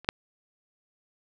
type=clicks; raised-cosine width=0.3 ms; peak=-30 / -6 dBFS; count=2; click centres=0.046 / 0.089 s; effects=none